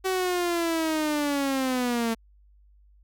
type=linear sweep; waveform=sawtooth; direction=down; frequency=380 to 224.2 Hz; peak=-20 dBFS; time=0.04-2.15 s; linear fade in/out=20 ms; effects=added 50 Hz sine -54 dBFS peak until 3.03 s

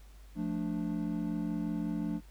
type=chord; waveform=triangle; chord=D minor; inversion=first; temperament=equal; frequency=174.61 / 220 / 293.7 Hz; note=F3 / A3 / D4; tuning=0 / 0 / 0 cents; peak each=-34 dBFS; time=0.35-2.21 s; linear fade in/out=50 ms; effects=added 50 Hz sine -50 dBFS peak until 2.3 s + pink hiss -63 dBFS RMS until 2.3 s

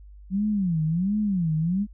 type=tone with vibrato; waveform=sine; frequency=182.2 Hz; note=F#3; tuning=26 cents flat; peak=-21 dBFS; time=0.3-1.87 s; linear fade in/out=50 ms; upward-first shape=sine; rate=1.4 Hz; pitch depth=270 cents each way; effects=added 50 Hz sine -43 dBFS peak until 1.93 s

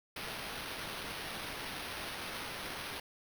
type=noise with sample-and-hold; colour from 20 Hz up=violet; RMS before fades=-42 dBFS; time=0.16-3 s; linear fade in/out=5 ms; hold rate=7350 Hz; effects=none

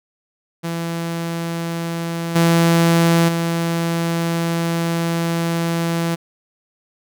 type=tone with level steps; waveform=sawtooth; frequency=167.6 Hz; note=E3; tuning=29 cents sharp; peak=-18 / -8 / -14 dBFS; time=0.63-6.16 s; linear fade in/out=20 ms; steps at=2.35 / 3.28 s; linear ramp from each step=10 ms; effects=none

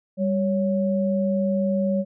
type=tone pair together; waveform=sine; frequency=196.93 / 557 Hz; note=G3 / C#5; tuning=+8 / +8 cents; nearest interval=octave + tritone; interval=1800 cents; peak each=-21 / -24 dBFS; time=0.17-2.05 s; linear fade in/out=50 ms; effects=none

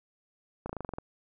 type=slowing click train; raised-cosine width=1 ms; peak=-22 dBFS; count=9; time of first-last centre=0.66-0.985 s; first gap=34 ms; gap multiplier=1.05; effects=none

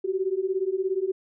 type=beating tone pair; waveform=sine; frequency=370 / 387 Hz; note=F#4 / G4; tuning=0 / -22 cents; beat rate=17 Hz; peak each=-27 / -26 dBFS; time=0.04-1.12 s; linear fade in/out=10 ms; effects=none

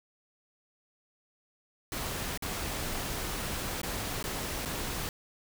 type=noise with dropouts; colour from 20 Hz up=pink; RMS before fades=-35 dBFS; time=1.92-5.09 s; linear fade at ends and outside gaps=1 ms; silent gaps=2.375-2.423 / 3.816-3.832 / 4.227-4.24 / 4.651-4.657 s; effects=none

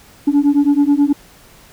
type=beating tone pair; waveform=sine; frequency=282.4 / 291.7 Hz; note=C#4 / D4; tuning=+32 / -12 cents; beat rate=9.3 Hz; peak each=-11 dBFS; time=0.27-1.13 s; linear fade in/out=10 ms; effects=tanh soft clip ceiling -7 dBFS + pink hiss -45 dBFS RMS until 1.72 s

